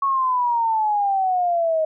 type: exponential sweep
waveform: sine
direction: down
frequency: 1112 to 625 Hz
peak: -17 dBFS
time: 0.02-1.85 s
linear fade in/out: 5 ms
effects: none